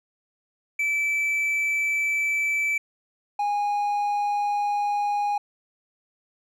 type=tone pair in turn; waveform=triangle; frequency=2316 / 822.1 Hz; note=D7 / G#5; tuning=-25 / -18 cents; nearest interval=octave + tritone; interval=1793 cents; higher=first; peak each=-20 dBFS; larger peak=neither; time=0.79-2.78 / 3.39-5.38 s; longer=neither; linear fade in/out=5 ms; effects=none